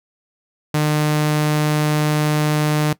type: tone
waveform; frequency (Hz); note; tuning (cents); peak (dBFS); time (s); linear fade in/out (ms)
sawtooth; 151.2; D#3; -49; -11; 0.74-2.93; 5
effects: noise-tail reverb RT60 0.1 s tail -18 dB re dry